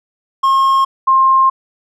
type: tone pair in turn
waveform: triangle / sine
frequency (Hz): 1076 / 1061.2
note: C6 / C6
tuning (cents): +48 / +24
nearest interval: unison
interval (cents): 24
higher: first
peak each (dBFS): -7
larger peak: neither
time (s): 0.43-0.85 / 1.07-1.5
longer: second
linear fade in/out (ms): 10
effects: none